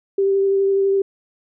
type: tone with vibrato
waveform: sine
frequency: 392 Hz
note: G4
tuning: in tune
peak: -14 dBFS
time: 0.18-1.02 s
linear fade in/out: 5 ms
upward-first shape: sine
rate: 12 Hz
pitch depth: 12 cents each way
effects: none